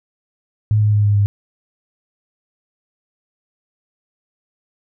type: tone with pitch steps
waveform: sine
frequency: 106.7 / 105.41 / 104.14 / 102.89 / 101.65 Hz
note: G#2 / G#2 / G#2 / G#2 / G#2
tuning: +47 / +26 / +5 / -16 / -37 cents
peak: -11 dBFS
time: 0.71-1.26 s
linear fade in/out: 0 ms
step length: 110 ms
effects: none